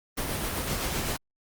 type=noise with tremolo; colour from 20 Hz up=pink; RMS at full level=-29 dBFS; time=0.17-1.17 s; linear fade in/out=10 ms; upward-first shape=sine; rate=7.8 Hz; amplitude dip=30%; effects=Opus 32 kbps